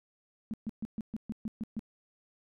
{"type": "tone bursts", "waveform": "sine", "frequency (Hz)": 220, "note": "A3", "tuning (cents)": 0, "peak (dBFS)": -32, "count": 9, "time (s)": [0.51, 1.793], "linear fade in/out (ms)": 0, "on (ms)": 27, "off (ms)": 130, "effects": []}